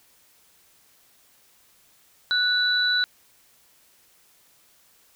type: tone pair together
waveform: sine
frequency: 1480 / 3956 Hz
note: F#6 / B7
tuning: 0 / +2 cents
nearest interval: octave + perfect fourth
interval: 1702 cents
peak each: -22 dBFS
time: 2.31-3.04 s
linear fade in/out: 0 ms
effects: white hiss -59 dBFS RMS until 5.15 s